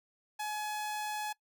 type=tone; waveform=sawtooth; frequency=846 Hz; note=G#5; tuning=32 cents sharp; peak=-31 dBFS; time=0.39-1.33 s; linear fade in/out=10 ms; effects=noise-tail reverb RT60 0.1 s tail -21 dB re dry